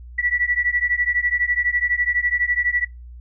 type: beating tone pair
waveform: sine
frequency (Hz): 1947 / 1959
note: B6 / B6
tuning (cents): -25 / -15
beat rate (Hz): 12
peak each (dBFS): -21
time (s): 0.18-2.85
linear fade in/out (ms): 10
effects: noise-tail reverb RT60 0.2 s tail -22 dB re dry + added 60 Hz sine -36 dBFS peak until 3.2 s